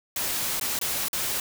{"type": "noise with dropouts", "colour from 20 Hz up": "white", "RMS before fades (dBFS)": -28, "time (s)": [0.16, 1.4], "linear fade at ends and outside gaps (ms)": 2, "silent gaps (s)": [[0.598, 0.611], [0.79, 0.813], [1.084, 1.13]], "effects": []}